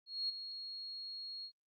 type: tone with ADSR envelope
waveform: sine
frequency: 4297 Hz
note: C8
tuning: 45 cents sharp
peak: -33 dBFS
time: 0.06-1.52 s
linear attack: 230 ms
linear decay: 15 ms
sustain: -10 dB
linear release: 77 ms
effects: noise-tail reverb RT60 0.1 s tail -26 dB re dry + Opus 48 kbps